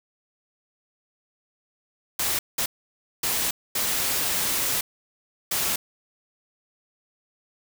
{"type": "noise bursts at uneven times", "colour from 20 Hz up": "white", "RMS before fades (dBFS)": -25, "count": 5, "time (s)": [[2.19, 2.39], [2.58, 2.66], [3.23, 3.51], [3.75, 4.81], [5.51, 5.76]], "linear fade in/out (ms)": 5, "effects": []}